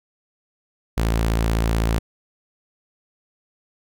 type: tone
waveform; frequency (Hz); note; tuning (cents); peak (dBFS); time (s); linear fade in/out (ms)
sawtooth; 55.9; A1; +28; -14; 0.97-1.99; 10
effects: none